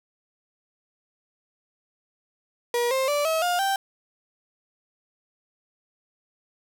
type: tone with pitch steps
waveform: 35% pulse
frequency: 478.8 / 528.2 / 582.7 / 642.8 / 709.1 / 782.3 Hz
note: A#4 / C5 / D5 / E5 / F5 / G5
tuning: +46 / +16 / -14 / -44 / +26 / -4 cents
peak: -20 dBFS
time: 2.74-3.76 s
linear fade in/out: 2 ms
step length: 170 ms
effects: none

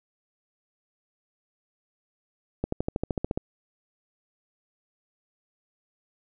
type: accelerating click train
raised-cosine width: 2 ms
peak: -13 dBFS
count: 11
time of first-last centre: 2.64-3.375 s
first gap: 84 ms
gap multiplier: 0.97
effects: none

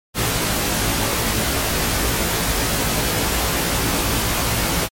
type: noise with comb filter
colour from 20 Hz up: pink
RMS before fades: -20 dBFS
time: 0.14-4.89 s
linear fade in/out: 50 ms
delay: 18 ms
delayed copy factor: +0.95
effects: MP3 64 kbps

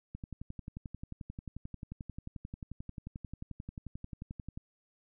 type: click train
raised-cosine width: 5 ms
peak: -29 dBFS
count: 51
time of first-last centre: 0.15-4.575 s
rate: 11.3 Hz
effects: none

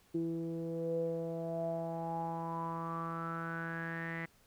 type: tone with low-pass filter sweep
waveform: sawtooth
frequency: 165.6 Hz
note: E3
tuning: 8 cents sharp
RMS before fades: -38 dBFS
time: 0.14-4.26 s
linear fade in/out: 10 ms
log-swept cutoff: 350 to 2000 Hz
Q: 9.4
effects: pink hiss -67 dBFS RMS until 4.46 s

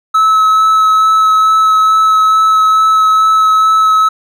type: tone with vibrato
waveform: triangle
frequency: 1295 Hz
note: E6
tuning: 31 cents flat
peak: -4 dBFS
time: 0.14-4.09 s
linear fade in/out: 10 ms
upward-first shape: sine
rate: 2.3 Hz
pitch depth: 10 cents each way
effects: none

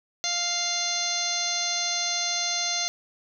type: harmonic tone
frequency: 698.5 Hz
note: F5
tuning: in tune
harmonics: 1 / 2 / 3 / 4 / 5 / 6 / 7 / 8 / 9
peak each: -35 / -39 / -34 / -39 / -33 / -30 / -37 / -35 / -30 dBFS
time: 0.24-2.88 s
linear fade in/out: 0 ms
effects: none

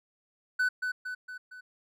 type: tone with echo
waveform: triangle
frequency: 1499 Hz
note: F#6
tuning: 22 cents sharp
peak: -22 dBFS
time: 0.59-0.69 s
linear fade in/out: 10 ms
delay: 230 ms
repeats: 4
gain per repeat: -5 dB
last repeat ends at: 1.61 s
effects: none

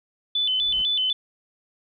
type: tone with vibrato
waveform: sine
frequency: 3255 Hz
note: G#7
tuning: 36 cents flat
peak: -20 dBFS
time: 0.35-1.13 s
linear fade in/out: 5 ms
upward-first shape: square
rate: 4 Hz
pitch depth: 120 cents each way
type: noise with exponential growth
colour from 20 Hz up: brown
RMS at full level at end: -38 dBFS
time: 0.37-0.82 s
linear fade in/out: 5 ms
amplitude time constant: 97 ms
effects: none

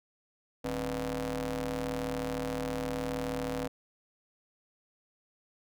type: ring-modulated tone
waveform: sawtooth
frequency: 113.6 Hz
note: A#2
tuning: 44 cents flat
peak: -25 dBFS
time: 0.64-3.68 s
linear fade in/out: 10 ms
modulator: 378 Hz
effects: none

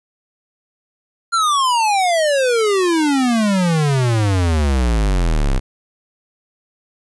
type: exponential sweep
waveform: square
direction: down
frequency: 1396.9 to 31.17 Hz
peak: -14 dBFS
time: 1.32-5.6 s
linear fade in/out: 20 ms
effects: resampled to 24000 Hz + 9-bit

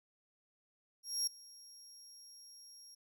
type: tone with ADSR envelope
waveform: 30% pulse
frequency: 5590 Hz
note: F8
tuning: 1 cent sharp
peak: -27 dBFS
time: 1.03-2.95 s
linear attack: 240 ms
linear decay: 6 ms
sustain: -23 dB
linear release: 8 ms
effects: none

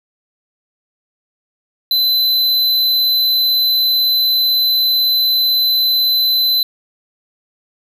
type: tone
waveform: square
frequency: 4031 Hz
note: B7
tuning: 35 cents sharp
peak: -12 dBFS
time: 1.91-6.63 s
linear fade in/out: 2 ms
effects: 9-bit

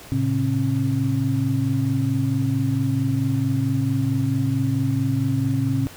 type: tone cluster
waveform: sine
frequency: 112.2 / 136.7 / 269.4 Hz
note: A2 / C#3 / C#4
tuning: +34 / -24 / -49 cents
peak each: -23 dBFS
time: 0.12-5.87 s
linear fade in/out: 0 ms
effects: pink hiss -42 dBFS RMS until 5.96 s

